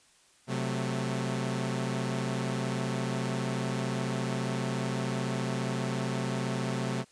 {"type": "chord", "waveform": "sawtooth", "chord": "F# diminished", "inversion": "second", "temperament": "equal", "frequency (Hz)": [130.81, 185, 220], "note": ["C3", "F#3", "A3"], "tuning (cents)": [0, 0, 0], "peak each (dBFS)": [-28, -32, -31], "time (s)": [0.47, 7.05], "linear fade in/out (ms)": 50, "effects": ["white hiss -62 dBFS RMS until 7.11 s", "resampled to 22050 Hz"]}